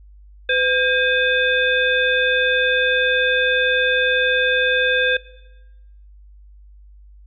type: harmonic tone with a mistuned harmonic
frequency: 506 Hz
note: B4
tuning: 42 cents sharp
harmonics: 1 / 3 / 5 / 7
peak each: -21 / -18 / -23 / -23 dBFS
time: 0.49-5.17 s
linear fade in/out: 5 ms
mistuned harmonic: 3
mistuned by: +100 cents
effects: noise-tail reverb RT60 1.0 s tail -19 dB re dry + added 50 Hz sine -42 dBFS peak until 7.26 s